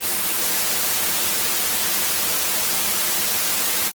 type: noise with comb filter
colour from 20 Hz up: white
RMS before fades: -21 dBFS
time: 0-3.92 s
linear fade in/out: 50 ms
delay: 7.3 ms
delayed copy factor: -0.65
effects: high-pass 100 Hz 12 dB/octave + Opus 24 kbps